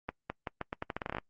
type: accelerating click train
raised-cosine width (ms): 0.5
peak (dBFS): -19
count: 15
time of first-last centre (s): 0.09-1.184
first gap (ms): 210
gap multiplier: 0.82
effects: noise-tail reverb RT60 0.1 s tail -26 dB re dry + Opus 32 kbps

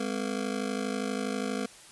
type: ring-modulated tone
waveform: 25% pulse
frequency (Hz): 231.5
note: A#3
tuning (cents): -12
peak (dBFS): -23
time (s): 0-1.66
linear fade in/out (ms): 0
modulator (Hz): 26.2
effects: white hiss -51 dBFS RMS until 1.91 s + resampled to 24000 Hz

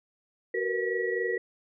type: tone cluster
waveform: sine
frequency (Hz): 374.7 / 463.9 / 487.6 / 1927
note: F#4 / A#4 / B4 / B6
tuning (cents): +22 / -8 / -22 / -43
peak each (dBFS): -31 / -31 / -35 / -32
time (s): 0.54-1.38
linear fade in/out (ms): 5
effects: none

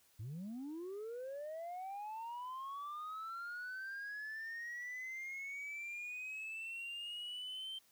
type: linear sweep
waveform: sine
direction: up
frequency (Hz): 97 to 3136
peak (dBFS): -40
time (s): 0.19-7.79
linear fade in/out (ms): 10
effects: tanh soft clip ceiling -41 dBFS + white hiss -70 dBFS RMS until 7.91 s

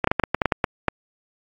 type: clicks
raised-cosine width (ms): 0.5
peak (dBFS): -3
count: 11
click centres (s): 0.043 / 0.074 / 0.115 / 0.197 / 0.237 / 0.346 / 0.418 / 0.457 / 0.522 / 0.642 / 0.883
effects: AAC 48 kbps

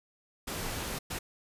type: noise bursts at uneven times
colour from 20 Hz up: pink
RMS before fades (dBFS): -36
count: 2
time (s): 0.47-0.99 / 1.1-1.19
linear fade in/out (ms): 10
effects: resampled to 32000 Hz

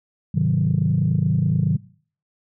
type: chord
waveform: sine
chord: Ab dominant seventh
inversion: none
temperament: equal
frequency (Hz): 103.83 / 130.81 / 155.56 / 185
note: Ab2 / C3 / Eb3 / Gb3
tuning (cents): 0 / 0 / 0 / 0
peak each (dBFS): -24 / -22 / -19 / -22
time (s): 0.34-1.77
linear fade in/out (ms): 10
effects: noise-tail reverb RT60 0.5 s tail -21 dB re dry + tanh soft clip ceiling -9 dBFS

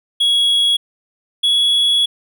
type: tone pair in turn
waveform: triangle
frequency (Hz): 3334 / 3365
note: G#7 / G#7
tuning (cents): +6 / +22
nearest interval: unison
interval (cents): 16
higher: second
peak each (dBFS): -10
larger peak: neither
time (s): 0.2-0.77 / 1.43-2.06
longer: second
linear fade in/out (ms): 10
effects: none

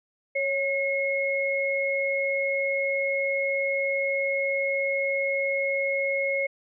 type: tone pair together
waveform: sine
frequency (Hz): 550.8 / 2166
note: C#5 / C#7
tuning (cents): -11 / -41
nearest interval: 2 octaves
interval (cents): 2370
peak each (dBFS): -26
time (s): 0.35-6.47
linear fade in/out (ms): 10
effects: none

